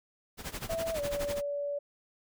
pink noise with tremolo, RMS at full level -36 dBFS, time 0.37-1.42 s, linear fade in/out 50 ms, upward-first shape sine, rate 12 Hz, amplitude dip 85%
sine tone with pitch glide, 659.3 to 574 Hz, E5 to D5, 0 to -40 cents, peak -31 dBFS, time 0.69-1.79 s, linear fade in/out 10 ms, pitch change -240 cents, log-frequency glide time 0.93-1 s
effects none

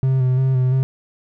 triangle tone with vibrato, 130 Hz, C3, 11 cents flat, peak -12 dBFS, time 0.03-0.83 s, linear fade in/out 0 ms, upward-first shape square, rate 2.9 Hz, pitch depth 28 cents each way, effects none

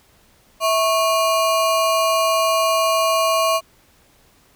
square ring-modulated tone, 877 Hz, A5, 6 cents flat, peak -13 dBFS, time 0.6-3.61 s, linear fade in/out 50 ms, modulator 224 Hz, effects pink hiss -55 dBFS RMS until 4.55 s

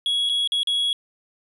triangle tone with dropouts, 3338 Hz, G#7, 8 cents sharp, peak -18 dBFS, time 0.06-0.93 s, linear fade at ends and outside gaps 1 ms, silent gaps 0.291-0.296 / 0.475-0.52 / 0.632-0.672 s, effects resampled to 24000 Hz

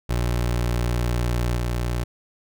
25% pulse tone with level steps, 59.8 Hz, A#1, 45 cents sharp, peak -17 / -19 dBFS, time 0.09-2.04 s, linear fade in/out 10 ms, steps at 1.56 s, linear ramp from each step 10 ms, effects none

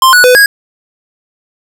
square tone with pitch steps, 1050 / 1472 / 500 / 1645 Hz, C6 / F#6 / B4 / G#6, +6 / -9 / +21 / -17 cents, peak -3 dBFS, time 0.02-0.46 s, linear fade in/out 2 ms, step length 110 ms, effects none

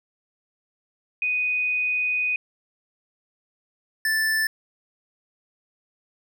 sine / square tone pair in turn, 2489 / 1760 Hz, D#7 / A6, 0 / 0 cents, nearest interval tritone, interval 600 cents, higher first, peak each -21 dBFS, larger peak neither, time 1.22-2.36 / 4.05-4.47 s, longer first, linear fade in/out 2 ms, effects none

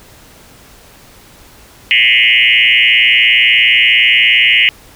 sine tone with frequency modulation, 2489 Hz, D#7, in tune, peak -6 dBFS, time 1.91-4.69 s, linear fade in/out 0 ms, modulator 117 Hz, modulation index 4.5, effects pink hiss -41 dBFS RMS until 4.95 s

